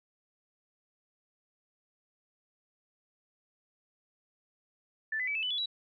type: tone with pitch steps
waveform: sine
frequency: 1760 / 2010 / 2296 / 2622 / 2994 / 3420 / 3906 Hz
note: A6 / B6 / D7 / E7 / F#7 / A7 / B7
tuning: 0 / +30 / -40 / -10 / +20 / -50 / -20 cents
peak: -30 dBFS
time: 5.12-5.659 s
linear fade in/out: 5 ms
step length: 77 ms
effects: none